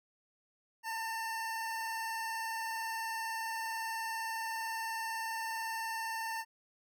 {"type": "tone with vibrato", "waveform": "25% pulse", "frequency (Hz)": 901, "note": "A5", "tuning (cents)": 41, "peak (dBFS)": -32, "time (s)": [0.83, 6.45], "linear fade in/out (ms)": 50, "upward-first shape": "sine", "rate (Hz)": 20, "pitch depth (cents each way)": 32, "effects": []}